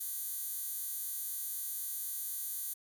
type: tone with high-pass filter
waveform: 15% pulse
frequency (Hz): 392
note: G4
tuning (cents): 0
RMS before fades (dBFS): -39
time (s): 0-2.74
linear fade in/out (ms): 10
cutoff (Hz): 11000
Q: 1.7
effects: none